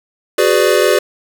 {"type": "chord", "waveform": "square", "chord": "G# half-diminished seventh", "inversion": "third", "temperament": "equal with one note detuned", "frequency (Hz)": [370, 415.3, 501.1, 587.3], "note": ["F#4", "G#4", "B4", "D5"], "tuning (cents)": [0, 0, 25, 0], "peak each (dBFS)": -16, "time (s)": [0.38, 0.99], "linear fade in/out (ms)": 5, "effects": ["7-bit"]}